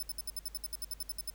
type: tone bursts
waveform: 5% pulse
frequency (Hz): 5274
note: E8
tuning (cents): 0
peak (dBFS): -29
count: 15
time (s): 0-1.301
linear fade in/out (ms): 2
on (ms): 27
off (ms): 64
effects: added 50 Hz sine -52 dBFS peak until 1.34 s + pink hiss -62 dBFS RMS until 1.34 s